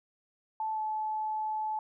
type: tone with pitch glide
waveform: sine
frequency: 875 to 864 Hz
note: A5 to A5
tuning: -10 to -32 cents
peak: -30 dBFS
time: 0.6-1.79 s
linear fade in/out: 2 ms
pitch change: -22 cents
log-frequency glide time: 0.72-0.8 s
effects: none